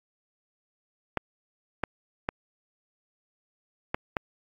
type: clicks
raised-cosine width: 0.5 ms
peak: -11 dBFS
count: 5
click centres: 1.173 / 1.837 / 2.289 / 3.945 / 4.168 s
effects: AAC 64 kbps